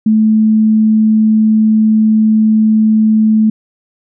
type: tone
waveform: sine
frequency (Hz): 217.6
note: A3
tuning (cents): -19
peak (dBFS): -6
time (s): 0.06-3.5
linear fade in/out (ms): 5
effects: none